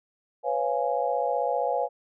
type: chord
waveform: sine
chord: C# dominant seventh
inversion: third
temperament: just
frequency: 498.9 / 554.4 / 693 / 831.5 Hz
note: B4 / C#5 / E#5 / G#5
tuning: +17 / 0 / -14 / +2 cents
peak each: -29 dBFS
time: 0.43-1.89 s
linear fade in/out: 50 ms
effects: none